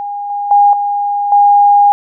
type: tone with level steps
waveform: sine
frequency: 815 Hz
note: G#5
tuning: 33 cents flat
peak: -18 / -15 / -4 / -12 / -4 dBFS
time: 0-1.92 s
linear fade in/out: 0 ms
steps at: 0.3 / 0.51 / 0.73 / 1.32 s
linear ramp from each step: 2 ms
effects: none